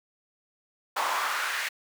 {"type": "noise with high-pass filter sweep", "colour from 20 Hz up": "brown", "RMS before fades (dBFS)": -29, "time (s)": [0.96, 1.69], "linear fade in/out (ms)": 10, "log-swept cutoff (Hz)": [890, 1900], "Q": 2.1, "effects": ["high-pass 400 Hz 12 dB/octave"]}